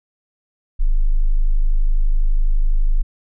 sine tone, 26 Hz, G#0, 3 cents sharp, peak -11 dBFS, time 0.79-3.03 s, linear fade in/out 20 ms, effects none

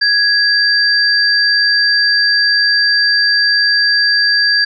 sine tone pair together, 1661.2 / 4699 Hz, G#6 / D8, 0 / 0 cents, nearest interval octave + tritone, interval 1800 cents, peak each -12 dBFS, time 0.01-4.65 s, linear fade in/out 10 ms, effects none

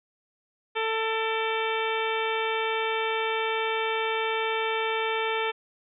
harmonic tone with a mistuned harmonic, 444.7 Hz, A4, 18 cents sharp, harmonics 1 / 2 / 3 / 4 / 5 / 6 / 7 / 8, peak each -29 / -31 / -34 / -35 / -33 / -37 / -38 / -39 dBFS, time 0.75-5.52 s, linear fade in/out 20 ms, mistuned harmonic 5, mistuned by +56 cents, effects none

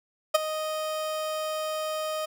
30% pulse tone with ADSR envelope, 622.3 Hz, D#5, in tune, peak -12 dBFS, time 0.34-2.26 s, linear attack 11 ms, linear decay 18 ms, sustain -14 dB, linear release 12 ms, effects none

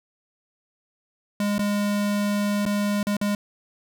square tone with dropouts, 205 Hz, G#3, 22 cents flat, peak -22 dBFS, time 1.4-3.35 s, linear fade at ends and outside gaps 2 ms, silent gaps 1.582-1.592 / 2.654-2.662 / 3.03-3.069 / 3.168-3.213 s, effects none

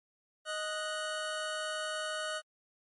25% pulse tone pair together, 622.3 / 1475.8 Hz, D#5 / F#6, 0 / -5 cents, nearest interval octave + minor third, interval 1495 cents, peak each -33 / -34 dBFS, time 0.45-2.42 s, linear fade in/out 50 ms, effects MP3 48 kbps

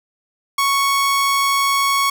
sawtooth tone, 1108.7 Hz, C#6, in tune, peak -11 dBFS, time 0.58-2.1 s, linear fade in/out 5 ms, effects none

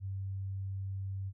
sine tone, 96.8 Hz, G2, 21 cents flat, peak -35 dBFS, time 0-1.33 s, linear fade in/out 50 ms, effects none

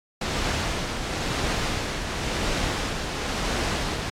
pink noise with tremolo, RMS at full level -25 dBFS, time 0.21-4.1 s, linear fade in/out 5 ms, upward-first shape sine, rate 0.96 Hz, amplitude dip 40%, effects low-pass 6000 Hz 12 dB/octave + AAC 64 kbps

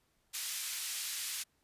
white band-pass noise, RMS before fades -39 dBFS, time 0.33-1.44 s, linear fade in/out 20 ms, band 2100 to 11000 Hz, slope 12 dB/octave, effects pink hiss -75 dBFS RMS until 1.63 s + resampled to 32000 Hz

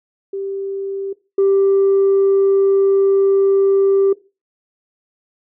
sine tone pair in turn, 392 / 392 Hz, G4 / G4, 0 / 0 cents, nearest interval unison, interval 0 cents, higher neither, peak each -21 / -9 dBFS, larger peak second, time 0.33-1.13 / 1.38-4.13 s, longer second, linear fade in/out 5 ms, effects noise-tail reverb RT60 0.3 s tail -20 dB re dry + tanh soft clip ceiling -8 dBFS

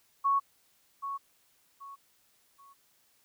sine tone with echo, 1108.7 Hz, C#6, in tune, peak -23 dBFS, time 0.24-0.4 s, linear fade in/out 20 ms, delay 780 ms, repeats 3, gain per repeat -10 dB, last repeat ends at 2.74 s, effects white hiss -68 dBFS RMS until 3.24 s

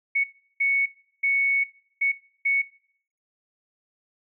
sine tone bursts at uneven times, 2217 Hz, C#7, in tune, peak -19 dBFS, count 5, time 0.15-0.24 / 0.6-0.86 / 1.23-1.64 / 2.01-2.12 / 2.45-2.62 s, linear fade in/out 10 ms, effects noise-tail reverb RT60 0.6 s tail -21 dB re dry

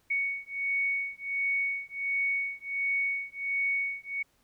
sine beating tone pair, 2226 / 2227.4 Hz, C#7 / C#7, +7 / +8 cents, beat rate 1.4 Hz, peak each -31 dBFS, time 0.1-4.23 s, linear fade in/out 10 ms, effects pink hiss -69 dBFS RMS until 4.43 s

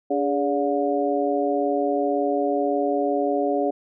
harmonic tone with a mistuned harmonic, 143.5 Hz, D3, 40 cents flat, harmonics 2 / 3 / 4 / 5, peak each -25 / -25 / -25 / -26 dBFS, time 0.1-3.71 s, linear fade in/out 10 ms, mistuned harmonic 3, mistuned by -74 cents, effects none

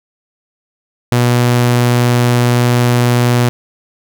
sawtooth tone, 121.6 Hz, B2, 26 cents flat, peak -5 dBFS, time 1.12-3.49 s, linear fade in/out 0 ms, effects none

